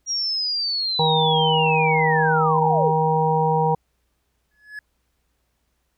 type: linear sweep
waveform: sine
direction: down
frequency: 5710 to 359.6 Hz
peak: -21 dBFS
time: 0.06-2.92 s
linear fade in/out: 50 ms
type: harmonic tone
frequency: 158 Hz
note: D#3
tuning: 27 cents sharp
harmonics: 1 / 3 / 5 / 6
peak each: -22 / -22 / -22 / -22 dBFS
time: 0.99-3.75 s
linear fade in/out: 5 ms
type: tone with exponential growth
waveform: triangle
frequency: 1700 Hz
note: G#6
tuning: 40 cents sharp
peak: -27 dBFS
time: 4.51-4.79 s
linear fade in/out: 2 ms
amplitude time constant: 59 ms
effects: added 60 Hz sine -70 dBFS peak until 5.97 s + pink hiss -72 dBFS RMS until 5.97 s